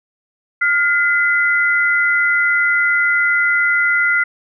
sine tone pair together, 1417.1 / 2030 Hz, F6 / B6, +25 / +47 cents, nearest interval tritone, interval 622 cents, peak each -15 dBFS, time 0.61-4.24 s, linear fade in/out 10 ms, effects none

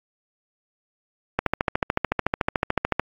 click train, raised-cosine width 0.5 ms, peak -5 dBFS, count 23, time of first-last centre 1.39-2.996 s, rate 13.7 Hz, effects AAC 48 kbps

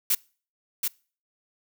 blue noise with echo, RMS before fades -22 dBFS, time 0.1-0.15 s, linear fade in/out 5 ms, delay 730 ms, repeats 1, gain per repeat -4 dB, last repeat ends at 0.88 s, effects noise-tail reverb RT60 0.4 s tail -25 dB re dry

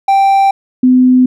triangle / sine tone pair in turn, 784 / 253.7 Hz, G5 / B3, 0 / +47 cents, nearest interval octave + minor sixth, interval 1953 cents, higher first, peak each -4 dBFS, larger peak neither, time 0.08-0.51 / 0.83-1.26 s, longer neither, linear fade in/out 5 ms, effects none

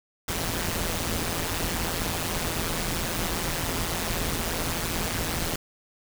pink noise with amplitude modulation, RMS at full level -25 dBFS, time 0.28-5.56 s, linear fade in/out 5 ms, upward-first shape sine, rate 168 Hz, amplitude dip 80%, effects none

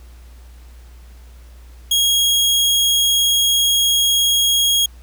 sawtooth tone, 3287 Hz, G#7, 19 cents flat, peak -10 dBFS, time 1.91-4.86 s, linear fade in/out 5 ms, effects added 60 Hz sine -38 dBFS peak until 5.02 s + pink hiss -52 dBFS RMS until 5.02 s

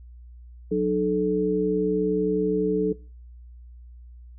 sine tone cluster, 183.4 / 302.5 / 433.9 Hz, F#3 / D#4 / A4, -15 / -49 / -24 cents, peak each -26 / -27 / -23 dBFS, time 0.71-2.93 s, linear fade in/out 10 ms, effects noise-tail reverb RT60 0.4 s tail -22 dB re dry + added 60 Hz sine -42 dBFS peak until 4.38 s

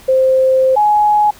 sine tone pair in turn, 523.3 / 838.9 Hz, C5 / G#5, 0 / +17 cents, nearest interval minor sixth, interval 817 cents, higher second, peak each -8 / -8 dBFS, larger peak neither, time 0.08-0.76 / 0.76-1.31 s, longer first, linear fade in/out 10 ms, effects pink hiss -41 dBFS RMS until 1.39 s

